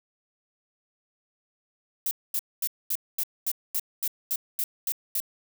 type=noise bursts; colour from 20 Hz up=violet; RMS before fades=-27 dBFS; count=12; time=2.06-5.202 s; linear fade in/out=2 ms; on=51 ms; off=230 ms; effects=none